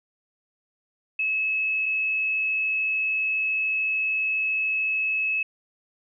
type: tone pair in turn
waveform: sine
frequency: 2587 / 2587 Hz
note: E7 / E7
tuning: -33 / -33 cents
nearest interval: unison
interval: 0 cents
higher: neither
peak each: -22 dBFS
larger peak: neither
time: 1.19-1.86 / 1.86-5.43 s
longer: second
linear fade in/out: 5 ms
effects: none